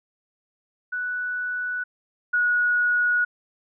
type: tone pair in turn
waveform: sine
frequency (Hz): 1480 / 1457.1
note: F#6 / F#6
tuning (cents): 0 / -27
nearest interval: unison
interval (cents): 27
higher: first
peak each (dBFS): -25 / -18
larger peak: second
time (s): 0.92-1.84 / 2.33-3.25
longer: neither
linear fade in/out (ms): 10
effects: none